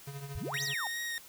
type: tone with tremolo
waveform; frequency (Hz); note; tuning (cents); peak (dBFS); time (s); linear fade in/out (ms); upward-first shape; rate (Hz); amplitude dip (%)
square; 140; C#3; +18; -38; 0.07-0.74; 5; triangle; 13; 70
type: exponential two-way sweep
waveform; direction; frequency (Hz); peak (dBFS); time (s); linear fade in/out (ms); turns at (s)
sine; up then down; 60 to 6600 to 745; -35; 0.35-0.87; 0; 0.63
type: tone with vibrato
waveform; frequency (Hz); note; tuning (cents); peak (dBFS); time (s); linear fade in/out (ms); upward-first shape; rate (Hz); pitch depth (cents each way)
sawtooth; 1863; A#6; -2; -31; 0.54-1.18; 0; sine; 2.6; 21
effects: white hiss -53 dBFS RMS until 1.28 s